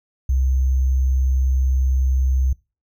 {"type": "tone with sample-and-hold", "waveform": "sine", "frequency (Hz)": 65.41, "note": "C2", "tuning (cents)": 0, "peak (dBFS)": -15, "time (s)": [0.29, 2.53], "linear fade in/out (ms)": 5, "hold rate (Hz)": 6300, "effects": ["noise-tail reverb RT60 0.3 s tail -24 dB re dry"]}